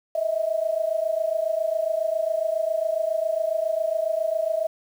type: tone pair together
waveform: sine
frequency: 628 / 655.3 Hz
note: D#5 / E5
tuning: +16 / -10 cents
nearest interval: minor second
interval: 74 cents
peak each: -25 / -24 dBFS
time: 0.15-4.67 s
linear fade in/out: 5 ms
effects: 8-bit